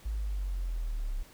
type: linear sweep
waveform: sine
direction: down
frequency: 54.4 to 32.7 Hz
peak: -30 dBFS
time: 0.05-1.23 s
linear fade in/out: 10 ms
effects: pink hiss -56 dBFS RMS until 1.33 s